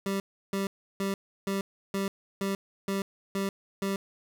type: tone bursts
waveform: 25% pulse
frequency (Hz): 196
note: G3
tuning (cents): 0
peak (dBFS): -24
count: 9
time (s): 0.06-3.96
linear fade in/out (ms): 2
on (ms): 140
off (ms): 330
effects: none